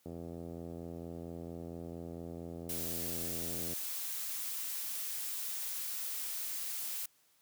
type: click train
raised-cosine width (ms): 2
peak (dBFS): -31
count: 311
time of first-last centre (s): 0.06-3.733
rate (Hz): 84.4
type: noise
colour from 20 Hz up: blue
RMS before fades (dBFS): -39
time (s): 2.69-7.06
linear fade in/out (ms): 5
effects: white hiss -70 dBFS RMS until 7.41 s + high-pass 80 Hz 12 dB/octave